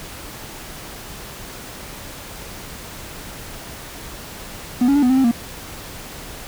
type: tone with pitch steps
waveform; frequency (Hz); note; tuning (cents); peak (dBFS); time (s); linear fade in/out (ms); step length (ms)
triangle; 246.2 / 279.1 / 288.9 / 249.1 / 261.2 / 265.8 / 234.9; B3 / C#4 / D4 / B3 / C4 / C4 / A#3; -5 / +12 / -28 / +15 / -3 / +27 / +13; -10; 4.81-5.314; 5; 72
effects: pink hiss -35 dBFS RMS until 6.47 s